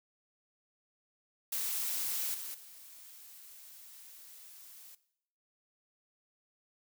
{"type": "noise with level steps", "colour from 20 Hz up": "blue", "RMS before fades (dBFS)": [-35, -42, -53], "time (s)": [1.52, 4.95], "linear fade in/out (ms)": 5, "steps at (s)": [2.34, 2.54], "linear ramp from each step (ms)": 5, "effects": ["noise-tail reverb RT60 0.7 s tail -17 dB re dry"]}